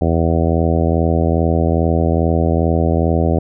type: harmonic tone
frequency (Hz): 82.41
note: E2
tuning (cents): 0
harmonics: 1 / 2 / 3 / 4 / 5 / 6 / 7 / 8 / 9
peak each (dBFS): -16 / -19 / -21 / -22 / -23 / -24 / -24 / -25 / -26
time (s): 0.01-3.39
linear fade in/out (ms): 5
effects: none